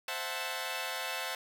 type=chord; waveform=10% pulse; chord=F# half-diminished seventh; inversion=second; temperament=equal; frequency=523.3 / 659.3 / 740 / 880 Hz; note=C5 / E5 / F#5 / A5; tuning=0 / 0 / 0 / 0 cents; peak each=-32 dBFS; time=0.08-1.35 s; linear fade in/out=2 ms; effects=none